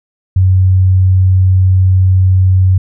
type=tone; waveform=sine; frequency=93.4 Hz; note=F#2; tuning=17 cents sharp; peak=-5 dBFS; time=0.36-2.78 s; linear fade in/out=5 ms; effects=none